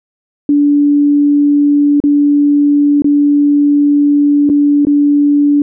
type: tone with dropouts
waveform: sine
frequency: 289.5 Hz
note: D4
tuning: 25 cents flat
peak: -6 dBFS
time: 0.49-5.62 s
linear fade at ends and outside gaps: 2 ms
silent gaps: 2.002-2.038 / 3.021-3.044 / 4.492-4.498 / 4.851-4.869 s
effects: none